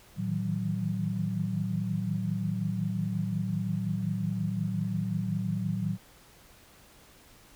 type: tone cluster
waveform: sine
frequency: 113.2 / 157.7 / 163.3 / 187.3 Hz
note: A2 / D#3 / E3 / F#3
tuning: +50 / +24 / -16 / +21 cents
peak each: -33 / -35 / -36 / -31 dBFS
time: 0.16-5.98 s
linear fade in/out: 50 ms
effects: pink hiss -56 dBFS RMS until 7.55 s